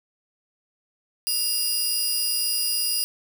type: tone pair together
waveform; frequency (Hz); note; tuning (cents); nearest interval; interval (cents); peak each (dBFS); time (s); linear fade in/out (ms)
15% pulse; 2794 / 4921; F7 / D#8; 0 / -20; minor seventh; 980; -25 / -16; 1.27-3.04; 0
effects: 7-bit